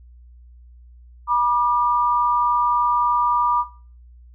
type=tone pair together; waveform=sine; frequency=970 / 1193.4 Hz; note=B5 / D6; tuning=-31 / +27 cents; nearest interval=major third; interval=358 cents; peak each=-18 dBFS; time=1.27-3.65 s; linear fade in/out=50 ms; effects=noise-tail reverb RT60 0.4 s tail -18 dB re dry + added 60 Hz sine -43 dBFS peak until 4.34 s